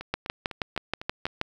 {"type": "two click trains", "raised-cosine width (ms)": 0.3, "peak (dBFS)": [-10, -20], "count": [9, 6], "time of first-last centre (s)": [[0.14, 1.414], [0.01, 1.266]], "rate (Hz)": [6.28, 3.98], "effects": ["8-bit"]}